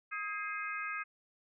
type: harmonic tone with a mistuned harmonic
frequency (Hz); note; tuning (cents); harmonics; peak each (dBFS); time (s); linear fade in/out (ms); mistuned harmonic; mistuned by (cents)
420; G#4; +19; 3 / 4 / 5 / 6; -40 / -41 / -42 / -43; 0.11-1.04; 20; 4; -57
effects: none